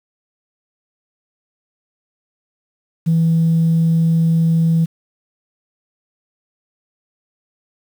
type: tone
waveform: sine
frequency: 164.2 Hz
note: E3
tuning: 6 cents flat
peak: -10 dBFS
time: 3.06-4.86 s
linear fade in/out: 20 ms
effects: tanh soft clip ceiling -8 dBFS + 7-bit